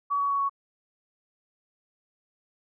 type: tone with pitch steps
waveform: sine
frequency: 1134 / 1126.8 / 1119.7 / 1112.6 Hz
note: C#6 / C#6 / C#6 / C#6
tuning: +39 / +28 / +17 / +6 cents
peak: -23 dBFS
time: 0.1-0.496 s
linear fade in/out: 20 ms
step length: 99 ms
effects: none